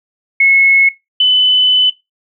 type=tone pair in turn; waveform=sine; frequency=2185 / 3011 Hz; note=C#7 / F#7; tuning=-26 / +30 cents; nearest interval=tritone; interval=556 cents; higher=second; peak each=-6 dBFS; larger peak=neither; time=0.4-0.89 / 1.2-1.9 s; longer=second; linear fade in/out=5 ms; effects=noise-tail reverb RT60 0.2 s tail -18 dB re dry